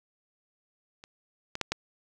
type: clicks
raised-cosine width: 0.2 ms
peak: -29 / -17 / -11 / -11 dBFS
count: 4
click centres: 1.039 / 1.554 / 1.613 / 1.72 s
effects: none